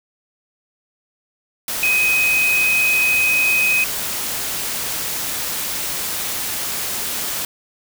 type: tone in noise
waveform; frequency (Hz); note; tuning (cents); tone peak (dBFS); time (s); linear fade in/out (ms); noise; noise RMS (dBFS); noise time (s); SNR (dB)
sine; 2518; D#7; +20; -14; 1.83-3.84; 2; white; -24; 1.68-7.45; +7
effects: none